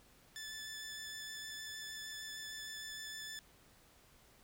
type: tone with vibrato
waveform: 15% pulse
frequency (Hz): 1747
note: A6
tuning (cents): -13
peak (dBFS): -38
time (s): 0.36-3.39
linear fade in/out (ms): 0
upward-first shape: sine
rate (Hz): 6.5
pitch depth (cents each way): 13
effects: pink hiss -65 dBFS RMS until 4.43 s